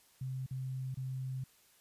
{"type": "tone with dropouts", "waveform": "sine", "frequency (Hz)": 130.81, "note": "C3", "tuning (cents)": 0, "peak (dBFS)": -36, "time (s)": [0.21, 1.44], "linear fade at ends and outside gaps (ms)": 5, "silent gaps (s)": [[0.463, 0.509], [0.945, 0.971]], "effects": ["white hiss -66 dBFS RMS until 1.8 s", "resampled to 32000 Hz"]}